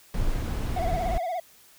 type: noise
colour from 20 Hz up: brown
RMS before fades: -27 dBFS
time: 0.14-1.18 s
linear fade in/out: 2 ms
type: tone with vibrato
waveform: triangle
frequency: 698.5 Hz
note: F5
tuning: in tune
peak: -25 dBFS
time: 0.76-1.4 s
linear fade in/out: 5 ms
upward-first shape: sine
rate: 17 Hz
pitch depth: 110 cents each way
effects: white hiss -55 dBFS RMS until 1.78 s